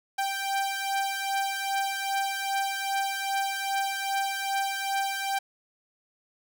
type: beating tone pair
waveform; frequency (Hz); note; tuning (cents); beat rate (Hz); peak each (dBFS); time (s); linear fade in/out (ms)
sawtooth; 784 / 786.5; G5 / G5; 0 / +6; 2.5; -25 / -28; 0.18-5.39; 10
effects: none